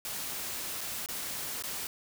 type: noise with dropouts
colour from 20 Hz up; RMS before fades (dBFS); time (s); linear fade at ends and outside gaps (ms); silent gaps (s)
white; -37; 0.05-1.87; 1; 0.808-0.812 / 1.061-1.087 / 1.624-1.637
effects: none